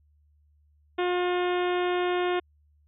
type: harmonic tone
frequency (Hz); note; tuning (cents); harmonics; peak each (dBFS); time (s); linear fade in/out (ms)
357.6; F4; +41; 1 / 2 / 3 / 4 / 5 / 6 / 7 / 8 / 9 / 10; -25 / -31 / -35 / -37 / -39 / -41 / -42 / -43 / -44 / -45; 0.98-2.4; 10
effects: added 74 Hz sine -60 dBFS peak until 2.87 s